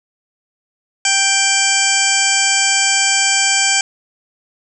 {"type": "harmonic tone", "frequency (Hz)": 784, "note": "G5", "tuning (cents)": 0, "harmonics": [1, 2, 3, 4, 6, 7, 8, 9, 10], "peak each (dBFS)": [-23, -21, -18, -21, -22, -24, -23, -20, -19], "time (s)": [1.05, 3.81], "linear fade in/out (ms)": 2, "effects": []}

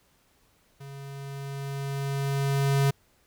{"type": "tone with level ramp", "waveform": "square", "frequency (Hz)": 138.59, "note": "C#3", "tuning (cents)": 0, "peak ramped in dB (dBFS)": [-41, -20], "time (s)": [0.8, 2.91], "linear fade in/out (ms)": 10, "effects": ["pink hiss -65 dBFS RMS until 3.26 s"]}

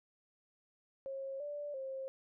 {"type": "tone with pitch steps", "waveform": "sine", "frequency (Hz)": [541, 584, 533], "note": ["C#5", "D5", "C5"], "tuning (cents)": [-42, -10, 32], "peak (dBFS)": -39, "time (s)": [1.06, 2.08], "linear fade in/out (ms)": 0, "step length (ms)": 340, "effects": []}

